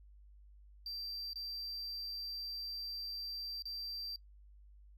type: tone with dropouts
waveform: triangle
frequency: 4699 Hz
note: D8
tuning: in tune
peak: -39 dBFS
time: 0.86-4.16 s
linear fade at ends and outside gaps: 2 ms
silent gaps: 1.333-1.357 / 3.623-3.654 s
effects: noise-tail reverb RT60 0.1 s tail -21 dB re dry + added 50 Hz sine -56 dBFS peak until 4.97 s